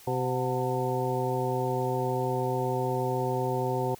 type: harmonic tone with a mistuned harmonic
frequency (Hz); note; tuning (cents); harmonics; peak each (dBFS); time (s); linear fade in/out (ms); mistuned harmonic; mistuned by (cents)
128.1; C3; -36; 1 / 2 / 3 / 4 / 6 / 7; -31 / -37 / -31 / -33 / -35 / -33; 0.07-3.95; 5; 6; -88
effects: white hiss -52 dBFS RMS until 3.99 s